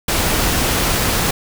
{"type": "noise", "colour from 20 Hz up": "pink", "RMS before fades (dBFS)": -17, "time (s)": [0.08, 1.31], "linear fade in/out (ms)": 5, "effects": []}